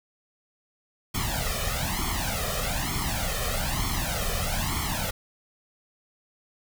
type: noise with flanger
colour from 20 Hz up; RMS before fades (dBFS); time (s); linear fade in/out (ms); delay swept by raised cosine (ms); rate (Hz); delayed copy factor
pink; -28; 1.14-5.11; 10; 0.92 to 1.66; 1.1; +0.95
effects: none